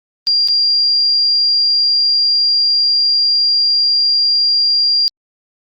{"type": "tone with dropouts", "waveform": "sine", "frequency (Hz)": 4777, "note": "D8", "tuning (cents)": 29, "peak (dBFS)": -10, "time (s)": [0.27, 5.08], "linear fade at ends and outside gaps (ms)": 0, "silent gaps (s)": [0.475, 0.485], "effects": ["Opus 32 kbps"]}